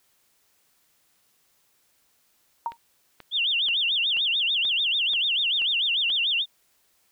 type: tone with exponential decay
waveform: sine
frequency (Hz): 929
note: A#5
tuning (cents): -6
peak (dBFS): -21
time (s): 2.66-2.77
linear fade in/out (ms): 1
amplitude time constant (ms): 23
type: click train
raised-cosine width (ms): 0.3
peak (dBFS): -26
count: 8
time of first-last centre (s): 2.72-6.102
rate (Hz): 2.07
type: tone with vibrato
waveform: sine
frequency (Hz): 3164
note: G7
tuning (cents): +15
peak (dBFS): -21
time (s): 3.31-6.46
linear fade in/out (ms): 50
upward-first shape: sine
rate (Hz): 6.8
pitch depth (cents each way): 270
effects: white hiss -66 dBFS RMS until 7.11 s